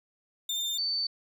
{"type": "tone pair in turn", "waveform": ["35% pulse", "sine"], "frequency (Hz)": [3604, 4541], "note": ["A7", "C#8"], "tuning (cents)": [41, 41], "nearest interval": "major third", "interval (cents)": 400, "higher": "second", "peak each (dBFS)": -27, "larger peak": "neither", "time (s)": [[0.49, 0.78], [0.78, 1.07]], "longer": "neither", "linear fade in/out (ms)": 5, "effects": []}